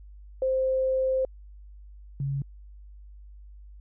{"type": "tone pair in turn", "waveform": "sine", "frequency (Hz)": [523.3, 138.34], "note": ["C5", "C#3"], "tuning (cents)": [0, -3], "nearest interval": "octave + major seventh", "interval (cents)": 2303, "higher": "first", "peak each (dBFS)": [-22, -26], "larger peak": "first", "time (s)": [[0.42, 1.25], [2.2, 2.42]], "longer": "first", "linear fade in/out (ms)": 2, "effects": ["added 50 Hz sine -44 dBFS peak until 3.8 s"]}